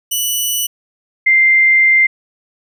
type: tone pair in turn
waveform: 10% pulse / sine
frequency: 2960 / 2092 Hz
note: F#7 / C7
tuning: 0 / -1 cents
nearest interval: tritone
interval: 601 cents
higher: first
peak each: -7 dBFS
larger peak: neither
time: 0.11-0.67 / 1.26-2.07 s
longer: second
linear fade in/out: 10 ms
effects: none